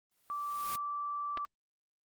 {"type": "noise with exponential growth", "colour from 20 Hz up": "white", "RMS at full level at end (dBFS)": -38, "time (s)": [0.11, 0.76], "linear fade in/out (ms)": 5, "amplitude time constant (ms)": 140}
{"type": "tone", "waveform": "sine", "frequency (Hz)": 1165, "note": "D6", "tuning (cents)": -14, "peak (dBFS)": -34, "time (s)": [0.3, 1.45], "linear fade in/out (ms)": 0}
{"type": "clicks", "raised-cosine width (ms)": 0.3, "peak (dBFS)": -25, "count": 2, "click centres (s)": [1.373, 1.376]}
{"effects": ["Opus 24 kbps"]}